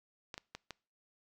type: clicks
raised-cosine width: 0.2 ms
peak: -25 dBFS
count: 4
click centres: 0.342 / 0.379 / 0.55 / 0.707 s
effects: noise-tail reverb RT60 0.4 s tail -25 dB re dry